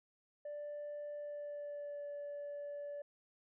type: tone with pitch glide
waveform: sine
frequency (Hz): 587.3 to 577.9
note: D5 to D5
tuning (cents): 0 to -28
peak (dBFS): -40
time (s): 0.45-3.02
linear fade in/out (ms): 5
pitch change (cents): -28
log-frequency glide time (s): 1.15-2.07
effects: tanh soft clip ceiling -40 dBFS